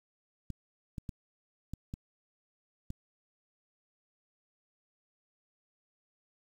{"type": "clicks", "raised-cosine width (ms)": 5, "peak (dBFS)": -26, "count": 6, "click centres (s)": [0.503, 0.982, 1.092, 1.736, 1.939, 2.904], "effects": ["9-bit"]}